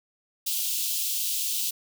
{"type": "high-pass noise", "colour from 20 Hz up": "white", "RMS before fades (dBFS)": -28, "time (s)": [0.46, 1.71], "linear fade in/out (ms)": 10, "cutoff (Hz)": 2800, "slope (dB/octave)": 48, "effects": []}